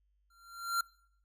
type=tone with exponential growth; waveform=square; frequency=1377 Hz; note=F6; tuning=25 cents flat; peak=-27 dBFS; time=0.3-0.81 s; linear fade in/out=5 ms; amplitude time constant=110 ms; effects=noise-tail reverb RT60 0.7 s tail -25 dB re dry + added 50 Hz sine -70 dBFS peak until 1.24 s